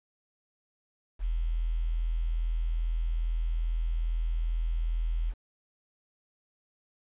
sine tone with quantisation, 41.2 Hz, E1, in tune, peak -26 dBFS, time 1.19-5.34 s, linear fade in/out 50 ms, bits 9, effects resampled to 8000 Hz

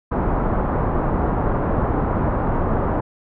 pink low-pass noise, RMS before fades -20 dBFS, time 0.11-3.01 s, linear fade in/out 10 ms, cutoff 1200 Hz, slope 24 dB/octave, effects none

